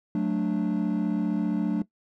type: chord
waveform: triangle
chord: D major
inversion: first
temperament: equal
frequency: 185 / 220 / 293.7 Hz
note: F#3 / A3 / D4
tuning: 0 / 0 / 0 cents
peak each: -25 dBFS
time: 0.15-1.82 s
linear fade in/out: 2 ms
effects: noise-tail reverb RT60 0.1 s tail -18 dB re dry + tanh soft clip ceiling -15 dBFS